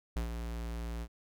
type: tone with ADSR envelope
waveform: square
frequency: 57.7 Hz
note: A#1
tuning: 17 cents flat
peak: -31 dBFS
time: 0.16-1.08 s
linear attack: 4 ms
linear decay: 110 ms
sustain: -6 dB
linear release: 58 ms
effects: none